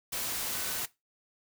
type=tone in noise; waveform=sine; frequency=1500 Hz; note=F#6; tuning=23 cents sharp; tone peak=-45 dBFS; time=0.54-0.81 s; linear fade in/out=10 ms; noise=white; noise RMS=-34 dBFS; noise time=0.12-0.86 s; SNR=-14 dB; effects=noise-tail reverb RT60 0.2 s tail -18 dB re dry